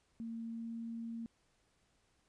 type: tone with pitch glide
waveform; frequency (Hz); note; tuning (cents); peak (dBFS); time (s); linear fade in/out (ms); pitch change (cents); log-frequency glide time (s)
sine; 228.4 to 229.7; A#3 to A#3; -35 to -25; -40; 0.2-1.26; 0; +10; 0.46-0.73
effects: pink hiss -75 dBFS RMS until 2.28 s + resampled to 22050 Hz